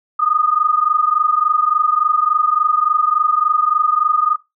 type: tone pair together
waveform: sine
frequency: 1220 / 1243.5 Hz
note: D#6 / D#6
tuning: -34 / -1 cents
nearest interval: unison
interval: 33 cents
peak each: -16 dBFS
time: 0.19-4.36 s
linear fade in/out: 10 ms
effects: noise-tail reverb RT60 0.2 s tail -18 dB re dry